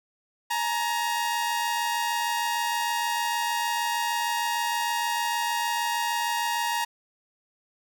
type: tone pair together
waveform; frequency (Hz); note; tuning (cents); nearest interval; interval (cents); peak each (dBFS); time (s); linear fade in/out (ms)
sawtooth; 851 / 937.5; G#5 / A#5; +42 / +10; major second; 168; -28 / -22; 0.5-6.85; 10
effects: none